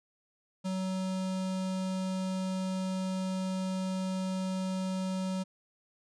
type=tone with notch filter; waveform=square; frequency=187.8 Hz; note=F#3; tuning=26 cents sharp; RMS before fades=-33 dBFS; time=0.64-5.44 s; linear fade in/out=20 ms; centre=1900 Hz; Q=1.7; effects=resampled to 22050 Hz